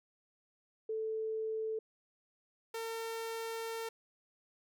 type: tone pair in turn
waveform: sine / sawtooth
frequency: 440 / 453.7 Hz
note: A4 / A#4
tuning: 0 / -47 cents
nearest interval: minor second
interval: 53 cents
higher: second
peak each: -34 / -34 dBFS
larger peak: neither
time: 0.89-1.79 / 2.74-3.89 s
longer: second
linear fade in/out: 5 ms
effects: none